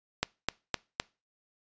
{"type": "click train", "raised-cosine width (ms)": 0.2, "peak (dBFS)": -9, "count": 4, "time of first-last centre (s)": [0.23, 0.999], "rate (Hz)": 3.9, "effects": ["noise-tail reverb RT60 0.3 s tail -24 dB re dry", "resampled to 16000 Hz"]}